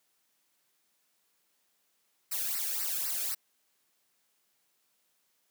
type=noise with flanger; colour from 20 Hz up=blue; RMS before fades=-33 dBFS; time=2.31-3.35 s; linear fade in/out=10 ms; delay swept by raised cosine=0.29 to 1.05 ms; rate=3.9 Hz; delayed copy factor=-1; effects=white hiss -74 dBFS RMS until 5.5 s + high-pass 150 Hz 12 dB/octave

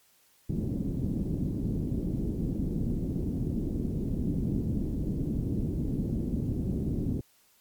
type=low-pass noise; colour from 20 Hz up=white; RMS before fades=-30 dBFS; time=0.49-7.21 s; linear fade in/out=10 ms; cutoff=280 Hz; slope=24 dB/octave; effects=white hiss -64 dBFS RMS until 7.6 s + MP3 96 kbps

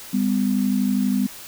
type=tone pair together; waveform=sine; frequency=200 / 252.3 Hz; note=G3 / B3; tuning=+35 / +37 cents; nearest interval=major third; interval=402 cents; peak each=-20 / -21 dBFS; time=0.13-1.27 s; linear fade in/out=10 ms; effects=white hiss -39 dBFS RMS until 1.47 s

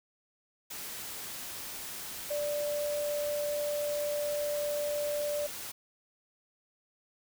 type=tone in noise; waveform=sine; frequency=587.3 Hz; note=D5; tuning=in tune; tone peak=-30 dBFS; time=2.3-5.47 s; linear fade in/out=10 ms; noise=white; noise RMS=-41 dBFS; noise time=0.7-5.72 s; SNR=+8 dB; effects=none

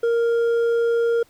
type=tone with hard clipping; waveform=sine; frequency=466.2 Hz; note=A#4; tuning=in tune; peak=-18 dBFS; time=0.03-1.23 s; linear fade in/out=5 ms; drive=4 dB; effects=pink hiss -57 dBFS RMS until 1.29 s

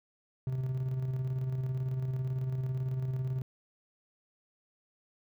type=tone with tremolo; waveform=triangle; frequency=130 Hz; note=C3; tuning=11 cents flat; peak=-27 dBFS; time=0.47-3.42 s; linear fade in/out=2 ms; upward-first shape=square; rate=18 Hz; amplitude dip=35%; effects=none

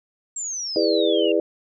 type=exponential sweep; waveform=sine; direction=down; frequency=7560 to 2734 Hz; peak=-26 dBFS; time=0.36-1.32 s; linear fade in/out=5 ms
type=chord; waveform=sine; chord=E dominant seventh; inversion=none; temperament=just; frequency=329.6 / 412 / 494.4 / 593.3 Hz; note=E4 / G#4 / B4 / D5; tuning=0 / -14 / +2 / +18 cents; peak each=-22 / -22 / -23 / -23 dBFS; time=0.76-1.4 s; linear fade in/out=2 ms
effects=none

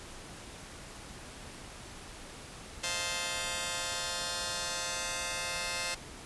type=chord; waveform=5% pulse; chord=F dominant seventh; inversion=second; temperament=just; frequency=523.8 / 628.6 / 698.5 / 873.1 Hz; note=C5 / Eb5 / F5 / A5; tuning=+2 / +18 / 0 / -14 cents; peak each=-26 / -29 / -28 / -27 dBFS; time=2.83-5.95 s; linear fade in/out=10 ms; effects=pink hiss -47 dBFS RMS until 6.25 s + resampled to 24000 Hz

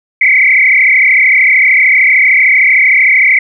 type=tone with frequency modulation; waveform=sine; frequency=2152 Hz; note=C7; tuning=48 cents sharp; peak=-4 dBFS; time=0.21-3.39 s; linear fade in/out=5 ms; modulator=33.2 Hz; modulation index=4.5; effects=none

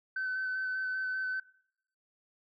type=tone with vibrato; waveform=sine; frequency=1523 Hz; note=F#6; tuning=50 cents sharp; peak=-30 dBFS; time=0.16-1.4 s; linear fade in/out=5 ms; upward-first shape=square; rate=5.1 Hz; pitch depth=11 cents each way; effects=noise-tail reverb RT60 0.7 s tail -22 dB re dry + tanh soft clip ceiling -28 dBFS

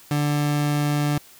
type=tone; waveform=30% pulse; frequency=146.83 Hz; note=D3; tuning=in tune; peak=-17 dBFS; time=0.11-1.18 s; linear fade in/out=2 ms; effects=white hiss -49 dBFS RMS until 1.39 s

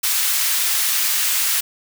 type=high-pass noise; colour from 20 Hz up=white; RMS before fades=-19 dBFS; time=0.03-1.61 s; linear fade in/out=10 ms; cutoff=1400 Hz; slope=12 dB/octave; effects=none

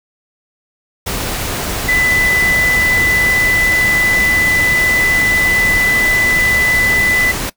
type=tone in noise; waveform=sine; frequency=1998 Hz; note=B6; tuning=20 cents sharp; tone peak=-11 dBFS; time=1.88-7.32 s; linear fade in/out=10 ms; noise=pink; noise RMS=-20 dBFS; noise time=1.06-7.5 s; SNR=+6 dB; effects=noise-tail reverb RT60 0.1 s tail -20 dB re dry

